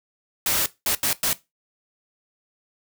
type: noise bursts at uneven times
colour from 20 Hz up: white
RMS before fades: -22 dBFS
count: 4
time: 0.46-0.66 / 0.86-0.95 / 1.03-1.13 / 1.23-1.33 s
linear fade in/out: 2 ms
effects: noise-tail reverb RT60 0.2 s tail -17 dB re dry